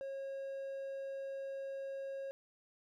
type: tone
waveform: triangle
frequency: 544 Hz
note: C#5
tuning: 33 cents flat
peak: -38 dBFS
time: 0.01-2.31 s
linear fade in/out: 0 ms
effects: none